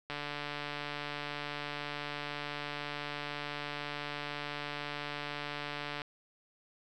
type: click train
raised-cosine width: 0.3 ms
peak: -22 dBFS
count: 865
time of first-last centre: 0.1-6.018 s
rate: 146 Hz
effects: none